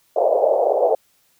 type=band-pass noise; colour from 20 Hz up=pink; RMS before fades=-17 dBFS; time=0.16-0.95 s; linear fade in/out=5 ms; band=470 to 710 Hz; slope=48 dB/octave; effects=white hiss -61 dBFS RMS until 1.39 s